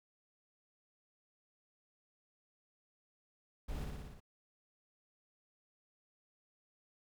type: noise with echo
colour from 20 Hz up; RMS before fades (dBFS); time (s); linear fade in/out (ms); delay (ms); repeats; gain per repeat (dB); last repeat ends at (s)
brown; -41; 3.68-3.85; 10; 59; 6; -2; 4.204
effects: none